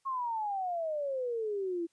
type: exponential sweep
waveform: sine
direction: down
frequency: 1094 to 329.6 Hz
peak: -31 dBFS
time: 0.05-1.87 s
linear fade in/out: 20 ms
effects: white hiss -75 dBFS RMS until 1.92 s + resampled to 22050 Hz